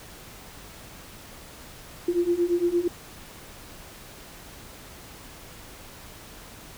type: beating tone pair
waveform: sine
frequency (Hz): 342.7 / 351.4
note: F4 / F4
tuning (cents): -33 / +11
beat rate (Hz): 8.7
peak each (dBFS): -25 / -23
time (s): 2.08-2.88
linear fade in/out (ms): 5
effects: pink hiss -45 dBFS RMS until 6.77 s